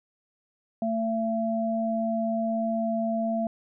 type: tone pair together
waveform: sine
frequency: 224.6 / 674 Hz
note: A3 / E5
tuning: +36 / +38 cents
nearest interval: octave + perfect fifth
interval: 1902 cents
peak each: -27 dBFS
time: 0.82-3.47 s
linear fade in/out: 2 ms
effects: none